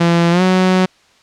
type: tone with pitch glide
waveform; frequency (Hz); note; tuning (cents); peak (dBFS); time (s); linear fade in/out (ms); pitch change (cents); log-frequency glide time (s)
sawtooth; 170 to 185.39; F3 to F#3; -46 to +4; -6; 0-0.86; 10; +150; 0.31-0.42
effects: white hiss -51 dBFS RMS until 1.22 s + low-pass 5000 Hz 12 dB/octave